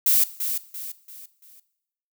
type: noise with echo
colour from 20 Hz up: violet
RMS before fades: -18 dBFS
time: 0.06-0.24 s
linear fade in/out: 5 ms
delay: 340 ms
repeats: 4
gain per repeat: -8 dB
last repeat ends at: 1.6 s
effects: noise-tail reverb RT60 0.8 s tail -17 dB re dry